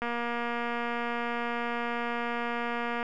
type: click train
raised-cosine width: 0.5 ms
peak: -18 dBFS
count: 714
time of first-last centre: 0.02-3.028 s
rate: 237 Hz
effects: none